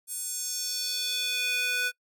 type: tone with high-pass filter sweep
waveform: square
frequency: 494.8 Hz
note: B4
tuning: 3 cents sharp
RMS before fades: -30 dBFS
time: 0.07-1.92 s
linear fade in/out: 50 ms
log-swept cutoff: 9400 to 1700 Hz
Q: 2.6
effects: noise-tail reverb RT60 0.1 s tail -25 dB re dry